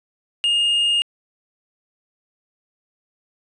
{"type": "tone", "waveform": "triangle", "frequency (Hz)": 2838, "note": "F7", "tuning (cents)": 27, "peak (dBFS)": -14, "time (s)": [0.44, 1.02], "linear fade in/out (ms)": 0, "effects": ["resampled to 22050 Hz"]}